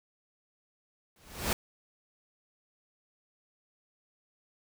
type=noise with exponential growth; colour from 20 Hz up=pink; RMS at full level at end=-26 dBFS; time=1.16-1.53 s; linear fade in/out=2 ms; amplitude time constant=80 ms; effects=none